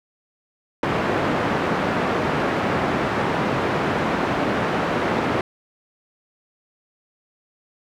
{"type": "band-pass noise", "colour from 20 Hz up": "pink", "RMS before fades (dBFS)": -22, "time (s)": [0.83, 5.41], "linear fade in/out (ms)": 2, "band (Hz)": [170, 1700], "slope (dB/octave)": 12, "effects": []}